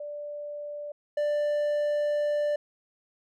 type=tone pair in turn; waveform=sine / triangle; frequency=587.3 / 590 Hz; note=D5 / D5; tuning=0 / +8 cents; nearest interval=unison; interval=8 cents; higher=second; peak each=-34 / -22 dBFS; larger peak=second; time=0-0.92 / 1.17-2.56 s; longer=second; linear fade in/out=5 ms; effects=none